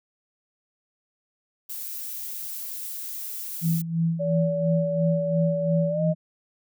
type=noise; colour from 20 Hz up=violet; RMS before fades=-34 dBFS; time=1.69-3.82 s; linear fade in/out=10 ms
type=tone with tremolo; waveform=sine; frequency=165.5 Hz; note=E3; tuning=7 cents sharp; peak=-19 dBFS; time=3.61-6.15 s; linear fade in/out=50 ms; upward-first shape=sine; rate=2.9 Hz; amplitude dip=70%
type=tone with pitch glide; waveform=sine; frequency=574 to 618.8 Hz; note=D5 to D#5; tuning=-40 to -10 cents; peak=-24 dBFS; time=4.19-6.14 s; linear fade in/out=20 ms; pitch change=+130 cents; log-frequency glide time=5.88-6.01 s
effects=none